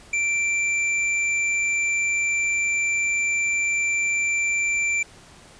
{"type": "tone", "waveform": "square", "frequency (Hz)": 2349, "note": "D7", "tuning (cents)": 0, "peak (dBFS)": -21, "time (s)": [0.13, 5.03], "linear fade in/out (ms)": 5, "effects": ["pink hiss -48 dBFS RMS until 5.59 s", "resampled to 22050 Hz"]}